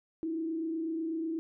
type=tone with frequency modulation; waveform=sine; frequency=324.7 Hz; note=E4; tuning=26 cents flat; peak=-31 dBFS; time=0.23-1.39 s; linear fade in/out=0 ms; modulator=28.1 Hz; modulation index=0.46; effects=none